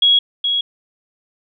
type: tone with echo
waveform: sine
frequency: 3322 Hz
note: G#7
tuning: in tune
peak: -9 dBFS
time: 0.02-0.19 s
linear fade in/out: 5 ms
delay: 420 ms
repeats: 1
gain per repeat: -6 dB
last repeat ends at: 0.61 s
effects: none